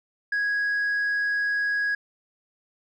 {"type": "tone", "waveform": "sine", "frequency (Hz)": 1658, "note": "G#6", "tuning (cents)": -3, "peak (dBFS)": -20, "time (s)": [0.32, 1.95], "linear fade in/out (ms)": 5, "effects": ["tanh soft clip ceiling -21 dBFS"]}